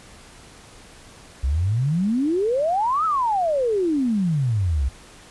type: exponential two-way sweep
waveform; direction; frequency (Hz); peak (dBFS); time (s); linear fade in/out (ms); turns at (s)
sine; up then down; 61.74 to 1330 to 61.74; -18; 1.43-4.89; 10; 3.05
effects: pink hiss -46 dBFS RMS until 5.3 s + resampled to 24000 Hz